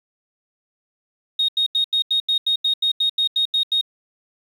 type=tone bursts; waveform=sine; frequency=3729 Hz; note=A#7; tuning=in tune; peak=-15 dBFS; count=14; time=1.39-3.812 s; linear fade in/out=5 ms; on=95 ms; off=84 ms; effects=tanh soft clip ceiling -11 dBFS + 8-bit